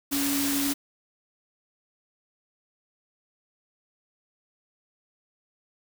sine tone in noise, 280.5 Hz, C#4, 21 cents sharp, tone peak -26 dBFS, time 0.11-0.74 s, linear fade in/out 20 ms, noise white, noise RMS -29 dBFS, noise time 0.11-0.74 s, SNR 0 dB, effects none

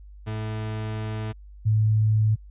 40% pulse / sine tone pair in turn, 108.7 / 108.28 Hz, A2 / A2, -21 / -27 cents, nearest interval unison, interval 6 cents, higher first, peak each -27 / -17 dBFS, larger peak second, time 0.26-1.33 / 1.65-2.36 s, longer first, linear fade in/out 20 ms, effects added 50 Hz sine -42 dBFS peak until 2.5 s + resampled to 8000 Hz

